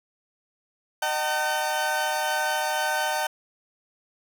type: tone cluster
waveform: 40% pulse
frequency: 613 / 762 / 903 / 1526 Hz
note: D#5 / G5 / A5 / G6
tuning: -26 / -49 / +45 / -47 cents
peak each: -30 / -29 / -28 / -28 dBFS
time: 1.02-3.27 s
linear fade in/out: 5 ms
effects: none